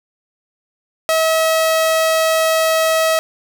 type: tone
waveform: sawtooth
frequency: 643 Hz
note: E5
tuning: 43 cents flat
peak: -9 dBFS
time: 1.09-3.19 s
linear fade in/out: 0 ms
effects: none